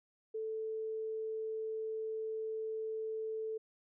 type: tone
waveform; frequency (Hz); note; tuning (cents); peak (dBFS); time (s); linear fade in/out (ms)
sine; 440; A4; 0; -36; 0.34-3.58; 10
effects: none